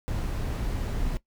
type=noise; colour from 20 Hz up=brown; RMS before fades=-29 dBFS; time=0.08-1.17 s; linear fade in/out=0 ms; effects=noise-tail reverb RT60 0.1 s tail -18 dB re dry